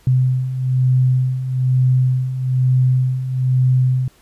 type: beating tone pair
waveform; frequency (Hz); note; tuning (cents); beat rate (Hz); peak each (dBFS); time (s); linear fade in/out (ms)
sine; 127.5 / 128.6; C3 / C3; -44 / -30; 1.1; -20 / -14; 0.07-4.08; 2
effects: pink hiss -53 dBFS RMS until 4.21 s + resampled to 32000 Hz